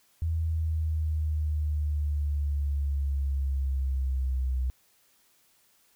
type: exponential sweep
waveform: sine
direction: down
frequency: 81.9 to 63.5 Hz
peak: -25 dBFS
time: 0.22-4.7 s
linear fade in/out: 0 ms
effects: white hiss -65 dBFS RMS until 5.95 s